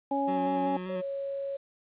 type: harmonic tone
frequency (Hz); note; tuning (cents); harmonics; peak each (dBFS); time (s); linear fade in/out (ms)
277.5; C#4; +2; 1 / 2 / 3; -30 / -32 / -29; 0.11-0.77; 5
type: tone with vibrato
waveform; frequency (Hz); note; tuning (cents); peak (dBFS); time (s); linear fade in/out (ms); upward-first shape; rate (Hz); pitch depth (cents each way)
25% pulse; 185; F#3; 0; -31; 0.27-1.02; 20; square; 5.1; 23
type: tone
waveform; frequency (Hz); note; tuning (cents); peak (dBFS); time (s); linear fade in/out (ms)
sine; 553; C#5; -4; -31; 0.89-1.57; 10
effects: resampled to 8000 Hz + 10-bit